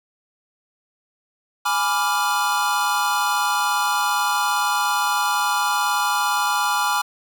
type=chord; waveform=square; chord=G# diminished seventh; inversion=none; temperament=equal; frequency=830.6 / 987.8 / 1174.7 / 1396.9 Hz; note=G#5 / B5 / D6 / F6; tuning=0 / 0 / 0 / 0 cents; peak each=-25 dBFS; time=1.65-7.02 s; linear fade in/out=10 ms; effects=none